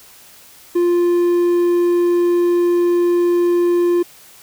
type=tone; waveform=triangle; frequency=349.2 Hz; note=F4; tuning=in tune; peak=-10 dBFS; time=0.75-4.03 s; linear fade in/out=10 ms; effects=white hiss -44 dBFS RMS until 4.42 s